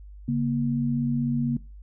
sine tone pair together, 141 / 236.9 Hz, C#3 / A#3, +30 / +28 cents, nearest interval major sixth, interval 898 cents, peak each -26 / -24 dBFS, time 0.28-1.57 s, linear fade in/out 5 ms, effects noise-tail reverb RT60 0.3 s tail -20 dB re dry + added 50 Hz sine -41 dBFS peak until 1.82 s

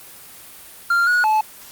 triangle tone with pitch steps, 1391 / 1455 / 865 Hz, F6 / F#6 / A5, -7 / -29 / -30 cents, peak -12 dBFS, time 0.9-1.41 s, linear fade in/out 5 ms, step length 170 ms, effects white hiss -41 dBFS RMS until 1.71 s + Opus 32 kbps

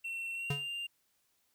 triangle tone with pitch glide, 2711 to 2792 Hz, E7 to F7, +48 to -1 cents, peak -35 dBFS, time 0.04-0.87 s, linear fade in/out 10 ms, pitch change +51 cents, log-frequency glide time 0.34-0.56 s
square tone with exponential decay, 142 Hz, C#3, 42 cents sharp, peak -30 dBFS, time 0.5-0.68 s, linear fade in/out 5 ms, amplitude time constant 37 ms
effects white hiss -75 dBFS RMS until 1.54 s

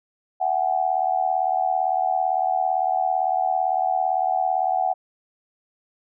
sine tone with amplitude modulation, 748 Hz, F#5, 19 cents sharp, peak -15 dBFS, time 0.4-4.94 s, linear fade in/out 20 ms, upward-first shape sine, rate 77.8 Hz, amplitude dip 90%, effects none

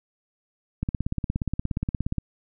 click train, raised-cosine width 5 ms, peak -13 dBFS, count 24, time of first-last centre 0.83-2.183 s, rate 17 Hz, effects none

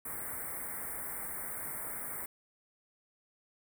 white band-stop noise, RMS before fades -40 dBFS, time 0.05-2.26 s, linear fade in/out 5 ms, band 2200 to 8200 Hz, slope 96 dB/octave, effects none

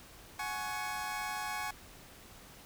25% pulse chord, F# suspended second, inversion none, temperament equal with one note detuned, 740 / 841.2 / 1108.7 Hz, F#5 / G#5 / C#6, 0 / +22 / 0 cents, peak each -39 / -35 / -37 dBFS, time 0.39-1.71 s, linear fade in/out 5 ms, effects pink hiss -54 dBFS RMS until 2.65 s

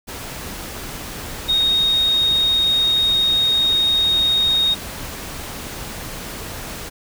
sine tone in noise, 3729 Hz, A#7, in tune, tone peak -14 dBFS, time 1.48-4.75 s, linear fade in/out 20 ms, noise pink, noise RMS -31 dBFS, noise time 0.07-6.9 s, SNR +14 dB, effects none

